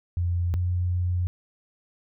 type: tone pair in turn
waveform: sine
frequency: 87.31 / 89.25 Hz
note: F2 / F2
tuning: 0 / +38 cents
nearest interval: unison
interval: 38 cents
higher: second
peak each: -22 dBFS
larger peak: neither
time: 0.17-0.54 / 0.54-1.27 s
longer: second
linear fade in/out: 0 ms
effects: none